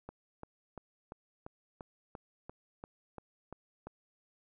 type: click train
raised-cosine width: 1 ms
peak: -30 dBFS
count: 12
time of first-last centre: 0.09-3.87 s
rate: 2.91 Hz
effects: none

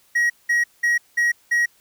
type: tone bursts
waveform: triangle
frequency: 1900 Hz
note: A#6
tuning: 33 cents sharp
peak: -14 dBFS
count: 5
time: 0.15-1.66 s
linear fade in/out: 10 ms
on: 150 ms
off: 190 ms
effects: white hiss -58 dBFS RMS until 1.8 s

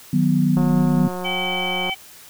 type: chord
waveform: sine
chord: B major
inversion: first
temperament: equal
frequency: 155.56 / 185 / 246.9 Hz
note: D#3 / F#3 / B3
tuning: 0 / 0 / 0 cents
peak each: -19 dBFS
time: 0.13-1.08 s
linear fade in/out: 5 ms
type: click train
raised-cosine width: 1 ms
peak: -16 dBFS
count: 241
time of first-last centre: 0.57-1.896 s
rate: 181 Hz
type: harmonic tone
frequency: 766 Hz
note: G5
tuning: 40 cents flat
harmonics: 1 / 3 / 4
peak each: -29 / -25 / -26 dBFS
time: 1.24-1.95 s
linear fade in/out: 20 ms
effects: white hiss -44 dBFS RMS until 2.29 s

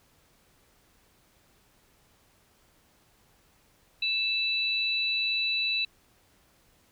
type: tone pair together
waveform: sine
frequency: 2637 / 3951 Hz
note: E7 / B7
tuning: 0 / 0 cents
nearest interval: perfect fifth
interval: 700 cents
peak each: -28 dBFS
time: 4.02-5.85 s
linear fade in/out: 5 ms
effects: pink hiss -64 dBFS RMS until 6.91 s

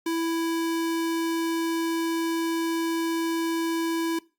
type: tone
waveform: square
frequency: 330.5 Hz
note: E4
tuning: 5 cents sharp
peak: -25 dBFS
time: 0.06-4.19 s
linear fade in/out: 5 ms
effects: noise-tail reverb RT60 0.3 s tail -21 dB re dry + Opus 48 kbps

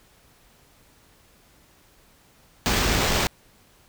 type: noise with sample-and-hold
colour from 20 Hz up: pink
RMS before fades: -22 dBFS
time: 2.66-3.27 s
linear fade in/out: 0 ms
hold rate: 11025 Hz
effects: pink hiss -57 dBFS RMS until 3.88 s

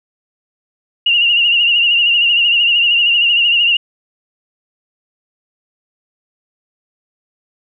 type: tone with vibrato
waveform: sine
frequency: 2820 Hz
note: F7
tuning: 16 cents sharp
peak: -9 dBFS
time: 1.06-3.77 s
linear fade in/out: 5 ms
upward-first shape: triangle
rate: 13 Hz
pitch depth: 67 cents each way
effects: none

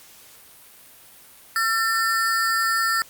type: ring-modulated tone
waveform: square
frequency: 1574 Hz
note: G6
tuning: 7 cents sharp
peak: -17 dBFS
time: 1.56-3.02 s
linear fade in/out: 0 ms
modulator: 221 Hz
effects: white hiss -48 dBFS RMS until 3.09 s + Opus 48 kbps

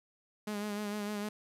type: tone with vibrato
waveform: sawtooth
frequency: 207.7 Hz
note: G#3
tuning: in tune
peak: -31 dBFS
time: 0.47-1.29 s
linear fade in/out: 5 ms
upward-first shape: sine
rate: 6.6 Hz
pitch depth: 35 cents each way
effects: resampled to 32000 Hz + 10-bit

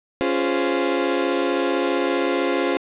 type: chord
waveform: 35% pulse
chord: Db major seventh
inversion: none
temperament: equal with one note detuned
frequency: 277.2 / 349.2 / 415.3 / 519 Hz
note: Db4 / F4 / Ab4 / C5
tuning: 0 / 0 / 0 / -14 cents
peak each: -23 / -22 / -25 / -23 dBFS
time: 0.21-2.77 s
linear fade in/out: 0 ms
effects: resampled to 8000 Hz + 8-bit

